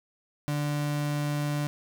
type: tone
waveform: 35% pulse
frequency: 146.83 Hz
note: D3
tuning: in tune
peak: -25 dBFS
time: 0.48-1.67 s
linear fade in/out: 0 ms
effects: none